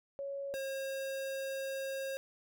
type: tone pair in turn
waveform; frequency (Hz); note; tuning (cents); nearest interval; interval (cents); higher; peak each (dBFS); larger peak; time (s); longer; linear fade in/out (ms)
sine / square; 556 / 539.2; C#5 / C#5; +5 / -48; minor second; 53; first; -37 / -37; neither; 0.19-0.54 / 0.54-2.17; second; 0
effects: none